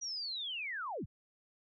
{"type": "linear sweep", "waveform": "sine", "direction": "down", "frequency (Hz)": [5850, 36.85], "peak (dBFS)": -37, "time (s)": [0.01, 1.06], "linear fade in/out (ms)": 20, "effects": []}